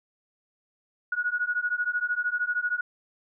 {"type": "beating tone pair", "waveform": "sine", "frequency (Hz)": [1450, 1463], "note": ["F#6", "F#6"], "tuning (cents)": [-35, -20], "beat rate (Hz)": 13, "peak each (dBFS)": -28, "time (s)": [1.12, 2.81], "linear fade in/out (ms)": 5, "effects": []}